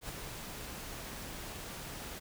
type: noise with ADSR envelope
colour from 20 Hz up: pink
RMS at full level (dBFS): -40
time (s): 0.01-2.2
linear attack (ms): 80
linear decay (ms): 10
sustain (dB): -4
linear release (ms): 21
effects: none